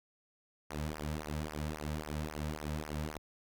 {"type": "tone with flanger", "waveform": "sawtooth", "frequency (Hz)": 76, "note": "D#2", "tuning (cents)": -40, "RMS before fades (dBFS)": -39, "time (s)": [0.7, 3.18], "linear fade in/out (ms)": 5, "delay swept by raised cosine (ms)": [0.25, 2.85], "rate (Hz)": 3.7, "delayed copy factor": -0.9, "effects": []}